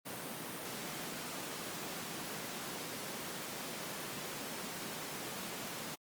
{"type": "high-pass noise", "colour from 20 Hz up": "pink", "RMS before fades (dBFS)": -43, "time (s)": [0.05, 5.96], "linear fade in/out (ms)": 20, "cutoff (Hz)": 150, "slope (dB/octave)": 24, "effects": ["Opus 32 kbps"]}